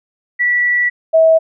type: tone pair in turn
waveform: sine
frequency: 1952 / 646.2 Hz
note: B6 / E5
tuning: -21 / -35 cents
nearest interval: octave + perfect fifth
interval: 1914 cents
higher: first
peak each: -11 / -6 dBFS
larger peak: second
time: 0.39-0.9 / 1.13-1.39 s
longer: first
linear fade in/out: 20 ms
effects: none